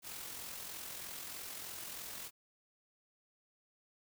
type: noise with amplitude modulation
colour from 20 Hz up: white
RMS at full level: -44 dBFS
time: 0.02-2.31 s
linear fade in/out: 50 ms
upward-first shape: sine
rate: 43.2 Hz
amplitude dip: 40%
effects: none